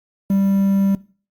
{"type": "tone with quantisation", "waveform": "triangle", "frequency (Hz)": 196, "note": "G3", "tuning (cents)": 0, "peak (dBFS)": -12, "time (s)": [0.3, 0.95], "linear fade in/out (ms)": 2, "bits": 7, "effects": ["noise-tail reverb RT60 0.4 s tail -20 dB re dry", "Opus 48 kbps"]}